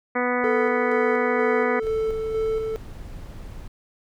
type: harmonic tone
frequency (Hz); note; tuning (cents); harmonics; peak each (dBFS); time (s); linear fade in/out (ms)
246.9; B3; 0; 1 / 2 / 3 / 4 / 5 / 6 / 7 / 8 / 9; -27 / -25 / -30 / -31 / -30 / -32 / -34 / -30 / -35; 0.15-1.8; 10
type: tone with tremolo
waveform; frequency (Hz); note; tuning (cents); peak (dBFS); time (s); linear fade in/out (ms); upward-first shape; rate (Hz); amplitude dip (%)
triangle; 441.5; A4; +6; -19; 0.44-2.76; 0; square; 2.1; 35
type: noise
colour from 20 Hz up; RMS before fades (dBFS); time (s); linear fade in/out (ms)
brown; -37; 1.82-3.68; 5
effects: none